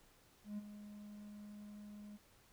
triangle tone with ADSR envelope, 207.7 Hz, G#3, in tune, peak -37 dBFS, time 0.44-2.18 s, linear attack 140 ms, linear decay 23 ms, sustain -11 dB, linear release 25 ms, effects tanh soft clip ceiling -33 dBFS + pink hiss -68 dBFS RMS until 2.52 s

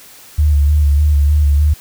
sine tone with vibrato, 73.42 Hz, D2, in tune, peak -8 dBFS, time 0.38-1.74 s, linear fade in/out 10 ms, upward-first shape square, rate 3.3 Hz, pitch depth 38 cents each way, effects white hiss -40 dBFS RMS until 1.8 s

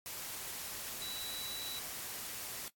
sine tone in noise, 3932 Hz, B7, 8 cents flat, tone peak -42 dBFS, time 1.02-1.79 s, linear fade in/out 0 ms, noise white, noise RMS -43 dBFS, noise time 0.06-2.68 s, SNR -2 dB, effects noise-tail reverb RT60 0.1 s tail -18 dB re dry + AAC 64 kbps

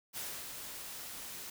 white noise with ADSR envelope, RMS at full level -40 dBFS, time 0.13-1.5 s, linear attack 43 ms, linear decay 260 ms, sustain -5 dB, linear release 4 ms, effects none

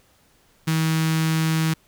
sawtooth tone with notch filter, 160 Hz, D#3, 49 cents sharp, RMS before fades -21 dBFS, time 0.67-1.74 s, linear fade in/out 10 ms, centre 580 Hz, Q 0.58, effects pink hiss -59 dBFS RMS until 1.87 s

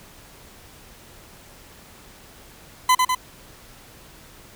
40% pulse tone with echo, 1012 Hz, B5, 42 cents sharp, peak -12 dBFS, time 2.89-2.95 s, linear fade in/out 5 ms, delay 100 ms, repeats 2, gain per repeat -3 dB, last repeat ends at 3.15 s, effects pink hiss -47 dBFS RMS until 4.55 s

